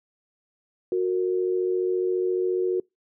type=tone pair together; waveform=sine; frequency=366.3 / 460.8 Hz; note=F#4 / A#4; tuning=-17 / -20 cents; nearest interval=major third; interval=397 cents; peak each=-22 / -28 dBFS; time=0.92-2.8 s; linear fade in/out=2 ms; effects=noise-tail reverb RT60 0.2 s tail -26 dB re dry